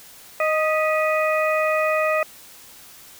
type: harmonic tone with a mistuned harmonic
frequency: 622.3 Hz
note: D#5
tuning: in tune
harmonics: 1 / 2 / 3 / 4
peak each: -20 / -24 / -27 / -27 dBFS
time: 0.4-2.23 s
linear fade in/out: 2 ms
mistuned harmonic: 3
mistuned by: +75 cents
effects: white hiss -45 dBFS RMS until 3.19 s